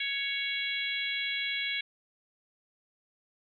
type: harmonic tone with a mistuned harmonic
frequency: 556 Hz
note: C#5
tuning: 5 cents sharp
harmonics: 3 / 4 / 5 / 6 / 7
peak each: -39 / -33 / -40 / -35 / -40 dBFS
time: 0-1.81 s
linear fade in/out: 5 ms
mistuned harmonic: 7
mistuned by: +25 cents
effects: none